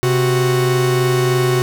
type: tone pair together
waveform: 45% pulse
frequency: 130.81 / 369.2 Hz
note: C3 / F#4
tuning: 0 / -4 cents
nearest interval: octave + tritone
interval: 1796 cents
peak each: -16 dBFS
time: 0.03-1.62 s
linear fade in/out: 0 ms
effects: none